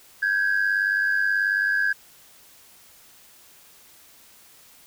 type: tone pair together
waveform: sine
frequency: 1568 / 1666.5 Hz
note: G6 / G#6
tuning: 0 / +5 cents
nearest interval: minor second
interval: 105 cents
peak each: -21 dBFS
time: 0.22-1.93 s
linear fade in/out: 10 ms
effects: tanh soft clip ceiling -15 dBFS + white hiss -52 dBFS RMS until 4.86 s